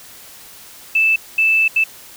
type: tone bursts at uneven times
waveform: sine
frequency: 2637 Hz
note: E7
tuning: in tune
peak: -11 dBFS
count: 3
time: 0.95-1.16 / 1.38-1.68 / 1.76-1.84 s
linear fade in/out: 5 ms
effects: white hiss -40 dBFS RMS until 2.16 s